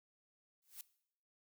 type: noise with exponential growth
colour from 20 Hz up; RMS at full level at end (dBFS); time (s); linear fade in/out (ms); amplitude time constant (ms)
blue; -45; 0.62-0.81; 2; 41
effects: noise-tail reverb RT60 0.7 s tail -19 dB re dry